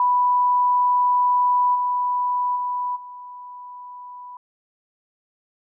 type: tone with level steps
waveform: sine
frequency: 987.8 Hz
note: B5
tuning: in tune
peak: -15 / -19 / -22 / -35 dBFS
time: 0-4.37 s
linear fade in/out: 2 ms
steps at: 1.74 / 2.55 / 2.95 s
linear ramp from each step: 20 ms
effects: none